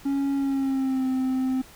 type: tone with pitch glide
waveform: triangle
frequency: 277.2 to 260.1 Hz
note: C#4 to C4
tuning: 0 to -10 cents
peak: -20 dBFS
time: 0.05-1.62 s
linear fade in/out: 10 ms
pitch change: -110 cents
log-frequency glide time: 0.35-1.07 s
effects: pink hiss -49 dBFS RMS until 1.75 s